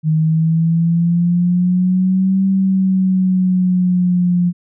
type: exponential two-way sweep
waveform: sine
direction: up then down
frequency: 155.56 to 192.9 to 175.6 Hz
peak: -11 dBFS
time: 0.03-4.53 s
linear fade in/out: 50 ms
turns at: 2.45 s
effects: none